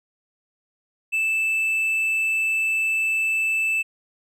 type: tone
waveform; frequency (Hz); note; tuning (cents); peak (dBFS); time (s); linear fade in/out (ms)
triangle; 2637; E7; 0; -18; 1.12-3.83; 20
effects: none